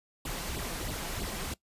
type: noise with flanger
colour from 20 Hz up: pink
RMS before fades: -36 dBFS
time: 0.25-1.54 s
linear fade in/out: 5 ms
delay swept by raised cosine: 0.23 to 6.03 ms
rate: 3.1 Hz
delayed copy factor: +0.75
effects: noise-tail reverb RT60 0.1 s tail -19 dB re dry + resampled to 32000 Hz